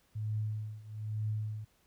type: tone with tremolo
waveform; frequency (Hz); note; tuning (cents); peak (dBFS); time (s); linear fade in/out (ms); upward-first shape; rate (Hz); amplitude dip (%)
sine; 107.5; A2; -40; -30; 0.15-1.65; 10; triangle; 1.1; 90
effects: pink hiss -70 dBFS RMS until 1.86 s